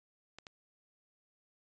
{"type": "clicks", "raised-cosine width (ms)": 0.2, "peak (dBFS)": [-30, -30], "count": 2, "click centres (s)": [0.386, 0.468], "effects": ["resampled to 16000 Hz"]}